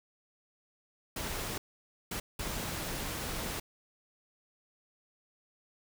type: noise bursts at uneven times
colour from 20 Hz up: pink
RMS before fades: -37 dBFS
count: 3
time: 1.16-1.58 / 2.11-2.2 / 2.39-3.6 s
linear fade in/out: 5 ms
effects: none